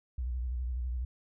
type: tone with vibrato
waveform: sine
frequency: 61.74 Hz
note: B1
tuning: in tune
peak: -31 dBFS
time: 0.18-1.05 s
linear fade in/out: 5 ms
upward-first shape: square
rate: 12 Hz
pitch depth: 74 cents each way
effects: none